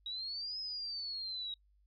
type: exponential two-way sweep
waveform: sine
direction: up then down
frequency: 3814 to 5140 to 3814 Hz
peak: -38 dBFS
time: 0.06-1.54 s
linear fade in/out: 2 ms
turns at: 0.59 s
effects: noise-tail reverb RT60 0.1 s tail -26 dB re dry + added 50 Hz sine -66 dBFS peak until 1.86 s